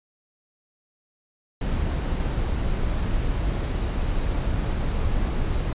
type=noise; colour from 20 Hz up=brown; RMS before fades=-24 dBFS; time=1.61-5.73 s; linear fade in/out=5 ms; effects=resampled to 8000 Hz